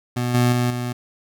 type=tone with level steps; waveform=25% pulse; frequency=122.5 Hz; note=B2; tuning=14 cents flat; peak=-17 / -11 / -14 / -20 dBFS; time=0.16-0.93 s; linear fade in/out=10 ms; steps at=0.34 / 0.52 / 0.7 s; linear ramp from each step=5 ms; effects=none